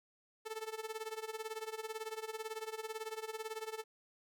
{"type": "tone with tremolo", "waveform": "sawtooth", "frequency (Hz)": 440, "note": "A4", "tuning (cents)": 0, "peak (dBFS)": -34, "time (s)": [0.45, 3.84], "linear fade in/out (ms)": 20, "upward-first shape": "sine", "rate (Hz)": 18, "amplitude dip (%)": 85, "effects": []}